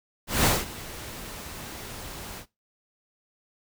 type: noise with ADSR envelope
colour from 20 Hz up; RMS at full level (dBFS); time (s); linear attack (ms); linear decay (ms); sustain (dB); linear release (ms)
pink; -20; 0.27-2.46; 180; 200; -19; 85
effects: noise-tail reverb RT60 0.2 s tail -18 dB re dry